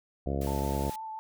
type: harmonic tone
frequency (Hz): 69.3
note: C#2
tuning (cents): 0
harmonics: 1 / 2 / 3 / 4 / 5 / 6 / 7 / 8 / 9 / 10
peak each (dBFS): -32 / -35 / -37 / -38 / -39 / -40 / -40 / -41 / -42 / -42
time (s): 0.26-0.9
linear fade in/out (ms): 5
type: noise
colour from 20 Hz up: white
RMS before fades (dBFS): -45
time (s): 0.41-0.96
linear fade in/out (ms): 5
type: tone with vibrato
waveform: sine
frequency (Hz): 880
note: A5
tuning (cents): 0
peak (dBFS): -36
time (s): 0.47-1.19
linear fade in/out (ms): 0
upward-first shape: triangle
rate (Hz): 5.8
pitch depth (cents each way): 20
effects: none